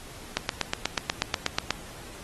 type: click train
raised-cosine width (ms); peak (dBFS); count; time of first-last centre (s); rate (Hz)
0.2; -6; 12; 0.37-1.707; 8.23
effects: pink hiss -45 dBFS RMS until 2.23 s + AAC 32 kbps